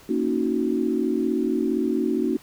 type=chord; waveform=sine; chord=D# minor seventh; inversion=second; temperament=equal with one note detuned; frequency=233.1 / 277.2 / 314.7 / 370 Hz; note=A#3 / C#4 / D#4 / F#4; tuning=0 / 0 / +20 / 0 cents; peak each=-26 dBFS; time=0.09-2.37 s; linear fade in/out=5 ms; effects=pink hiss -50 dBFS RMS until 2.42 s